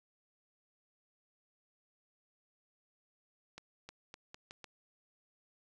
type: accelerating click train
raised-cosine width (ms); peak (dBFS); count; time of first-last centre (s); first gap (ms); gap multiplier
0.2; -30; 6; 3.58-4.643; 310; 0.81
effects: none